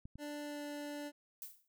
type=clicks; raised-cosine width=5 ms; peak=-36 dBFS; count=2; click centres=0.055 / 0.156 s
type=tone with pitch glide; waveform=25% pulse; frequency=294 to 292.1 Hz; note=D4 to D4; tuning=+2 to -9 cents; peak=-38 dBFS; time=0.18-1.12 s; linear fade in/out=50 ms; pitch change=-11 cents; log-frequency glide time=0.42-0.64 s
type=noise with exponential decay; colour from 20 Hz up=violet; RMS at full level=-43 dBFS; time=1.42-1.68 s; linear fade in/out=1 ms; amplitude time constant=55 ms
effects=none